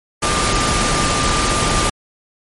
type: tone in noise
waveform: sine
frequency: 1195 Hz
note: D6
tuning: 30 cents sharp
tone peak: -21 dBFS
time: 0.22-1.9 s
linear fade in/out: 10 ms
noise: pink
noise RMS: -17 dBFS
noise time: 0.22-1.9 s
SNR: -7 dB
effects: MP3 48 kbps